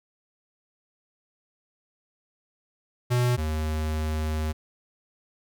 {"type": "tone pair in turn", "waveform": "square", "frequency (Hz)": [123, 77.68], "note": ["B2", "D#2"], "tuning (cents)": [-7, -2], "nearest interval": "minor sixth", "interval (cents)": 795, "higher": "first", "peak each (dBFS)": [-21, -26], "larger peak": "first", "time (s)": [[3.1, 3.37], [3.37, 4.53]], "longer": "second", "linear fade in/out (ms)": 20, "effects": []}